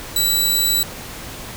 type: tone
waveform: 15% pulse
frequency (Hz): 3951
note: B7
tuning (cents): 0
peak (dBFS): -8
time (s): 0.16-0.83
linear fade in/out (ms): 2
effects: pink hiss -33 dBFS RMS until 1.56 s